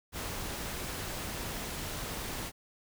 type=noise; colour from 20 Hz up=pink; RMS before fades=-38 dBFS; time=0.12-2.52 s; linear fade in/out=50 ms; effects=none